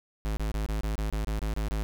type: tone bursts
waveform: square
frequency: 53.1 Hz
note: G#1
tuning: 39 cents sharp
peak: -28 dBFS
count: 11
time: 0.25-1.83 s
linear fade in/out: 0 ms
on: 120 ms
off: 26 ms
effects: none